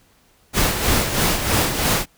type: noise with tremolo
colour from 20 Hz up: pink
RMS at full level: -17 dBFS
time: 0.53-2.06 s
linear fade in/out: 50 ms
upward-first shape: sine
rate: 3.1 Hz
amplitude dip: 55%
effects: pink hiss -57 dBFS RMS until 2.17 s